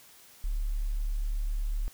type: tone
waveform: sine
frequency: 36.05 Hz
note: D1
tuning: 31 cents flat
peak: -27 dBFS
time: 0.44-1.88 s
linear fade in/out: 0 ms
effects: white hiss -55 dBFS RMS until 1.93 s